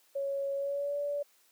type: tone with pitch glide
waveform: sine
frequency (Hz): 554.4 to 576.6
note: C#5 to D5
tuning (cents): 0 to -32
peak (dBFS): -30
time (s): 0.15-1.23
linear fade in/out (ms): 10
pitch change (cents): +68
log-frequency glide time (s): 0.55-0.98
effects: white hiss -66 dBFS RMS until 1.51 s + high-pass 300 Hz 12 dB/octave